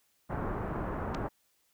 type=low-pass noise; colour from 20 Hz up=pink; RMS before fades=-35 dBFS; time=0.29-1.29 s; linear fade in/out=20 ms; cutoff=1400 Hz; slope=24 dB/octave
type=clicks; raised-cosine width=0.2 ms; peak=-29 / -21 dBFS; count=2; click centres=1.145 / 1.148 s
effects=white hiss -72 dBFS RMS until 1.73 s